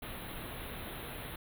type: band-stop noise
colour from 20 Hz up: pink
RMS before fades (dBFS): -43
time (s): 0.02-1.36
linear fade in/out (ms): 5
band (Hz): 4000 to 9800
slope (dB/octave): 96
effects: none